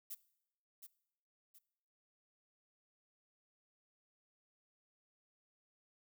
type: noise with echo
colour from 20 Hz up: violet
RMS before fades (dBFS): -45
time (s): 0.1-0.15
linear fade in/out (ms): 10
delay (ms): 720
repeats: 2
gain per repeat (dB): -8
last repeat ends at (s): 1.59
effects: noise-tail reverb RT60 0.8 s tail -20 dB re dry